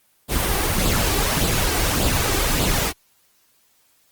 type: noise with flanger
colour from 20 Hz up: pink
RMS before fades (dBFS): -20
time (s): 0.28-2.93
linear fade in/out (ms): 50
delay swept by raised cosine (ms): 0.25 to 2.65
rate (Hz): 1.7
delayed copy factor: +0.5
effects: white hiss -61 dBFS RMS until 4.11 s + Opus 24 kbps